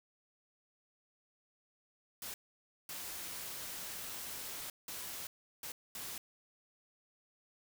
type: noise bursts at uneven times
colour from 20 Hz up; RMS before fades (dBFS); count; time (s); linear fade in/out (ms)
white; -44; 5; 2.22-2.34 / 2.89-4.7 / 4.88-5.27 / 5.63-5.72 / 5.95-6.18; 2
effects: none